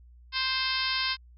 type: harmonic tone with a mistuned harmonic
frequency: 523.3 Hz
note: C5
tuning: in tune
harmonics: 2 / 3 / 4 / 5 / 6 / 7 / 8 / 9 / 10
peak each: -35 / -35 / -35 / -35 / -35 / -35 / -35 / -35 / -35 dBFS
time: 0.32-1.17 s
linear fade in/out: 50 ms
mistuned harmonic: 10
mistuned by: -21 cents
effects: added 60 Hz sine -50 dBFS peak until 1.37 s